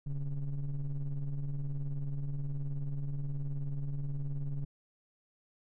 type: ring-modulated tone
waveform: triangle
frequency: 66.1 Hz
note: C2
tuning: 18 cents sharp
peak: -27 dBFS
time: 0.06-4.65 s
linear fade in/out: 10 ms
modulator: 75.5 Hz
effects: none